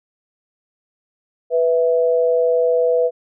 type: tone pair together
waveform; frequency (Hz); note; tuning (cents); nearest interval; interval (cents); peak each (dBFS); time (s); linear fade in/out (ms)
sine; 493.9 / 658; B4 / E5; 0 / -3; perfect fourth; 497; -14 / -20; 1.5-3.11; 50
effects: none